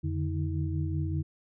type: tone cluster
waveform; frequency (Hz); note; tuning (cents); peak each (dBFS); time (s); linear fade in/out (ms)
sine; 87.4 / 146.2 / 151.4 / 319.9; F2 / D3 / D#3 / D#4; +2 / -7 / -47 / +48; -30 / -33 / -38 / -37; 0.03-1.23; 20
effects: none